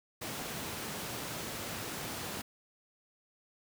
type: high-pass noise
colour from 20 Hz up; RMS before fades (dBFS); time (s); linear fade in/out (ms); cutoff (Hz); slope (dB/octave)
pink; -40; 0.21-2.42; 10; 110; 12
effects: none